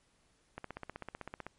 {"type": "click train", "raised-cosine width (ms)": 0.5, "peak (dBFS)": -26, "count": 15, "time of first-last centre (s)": [0.58, 1.466], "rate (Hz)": 15.8, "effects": ["pink hiss -71 dBFS RMS until 1.58 s", "MP3 48 kbps"]}